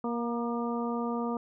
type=harmonic tone with a mistuned harmonic; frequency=235.8 Hz; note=A#3; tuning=20 cents sharp; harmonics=1 / 2 / 3 / 4 / 5; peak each=-31 / -35 / -39 / -39 / -39 dBFS; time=0.04-1.37 s; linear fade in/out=2 ms; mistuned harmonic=5; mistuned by=+30 cents; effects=none